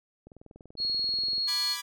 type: click train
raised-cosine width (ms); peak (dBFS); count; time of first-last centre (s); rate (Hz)
2; -35; 24; 0.27-1.381; 20.7
type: tone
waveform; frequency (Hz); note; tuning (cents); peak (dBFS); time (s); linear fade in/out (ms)
sine; 4311; C#8; -49; -26; 0.77-1.77; 50
type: chord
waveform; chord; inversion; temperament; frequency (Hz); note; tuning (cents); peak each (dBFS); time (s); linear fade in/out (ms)
10% pulse; G# diminished; first; equal; 987.8 / 1174.7 / 1661.2; B5 / D6 / G#6; 0 / 0 / 0; -31 / -30 / -29; 1.47-1.82; 20
effects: none